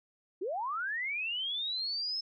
sine linear sweep, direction up, 329.6 to 5274 Hz, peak -32 dBFS, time 0.41-2.21 s, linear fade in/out 10 ms, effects none

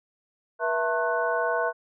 sine tone cluster, 482.2 / 661 / 902 / 1080 / 1488 Hz, B4 / E5 / A5 / C#6 / F#6, -41 / +5 / +43 / -45 / +9 cents, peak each -29 / -27 / -32 / -31 / -29 dBFS, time 0.59-1.73 s, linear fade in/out 50 ms, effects none

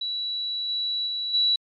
sine tone with level steps, 3928 Hz, B7, 10 cents flat, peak -26 / -24 / -26 / -18 dBFS, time 0.01-1.56 s, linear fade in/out 5 ms, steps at 0.68 / 1.06 / 1.33 s, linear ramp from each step 20 ms, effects MP3 96 kbps

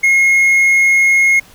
triangle tone, 2156 Hz, C#7, 49 cents flat, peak -6 dBFS, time 0.03-1.4 s, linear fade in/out 10 ms, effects pink hiss -43 dBFS RMS until 1.54 s

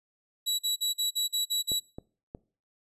sawtooth tone bursts, 3911 Hz, B7, 18 cents flat, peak -23 dBFS, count 8, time 0.46-1.801 s, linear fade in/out 20 ms, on 130 ms, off 43 ms
clicks, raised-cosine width 2 ms, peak -25 dBFS, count 3, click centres 1.718 / 1.985 / 2.349 s
effects noise-tail reverb RT60 0.4 s tail -22 dB re dry + resampled to 32000 Hz

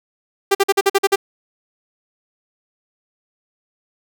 sawtooth tone bursts, 394.5 Hz, G4, 11 cents sharp, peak -7 dBFS, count 8, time 0.51-1.159 s, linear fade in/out 10 ms, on 40 ms, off 47 ms, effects none

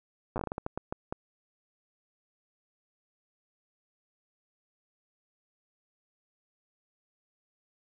slowing click train, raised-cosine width 1 ms, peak -19 dBFS, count 13, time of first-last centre 0.36-1.125 s, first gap 8 ms, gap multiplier 1.34, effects none

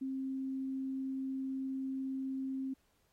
sine tone, 265.9 Hz, C4, 28 cents sharp, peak -35 dBFS, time 0.01-2.74 s, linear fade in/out 10 ms, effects pink hiss -75 dBFS RMS until 3.12 s + AAC 48 kbps

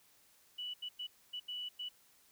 sine tone bursts at uneven times, 2957 Hz, F#7, 2 cents flat, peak -39 dBFS, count 6, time 0.58-0.74 / 0.82-0.89 / 0.99-1.07 / 1.33-1.4 / 1.48-1.69 / 1.79-1.89 s, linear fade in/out 10 ms, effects white hiss -67 dBFS RMS until 2.31 s

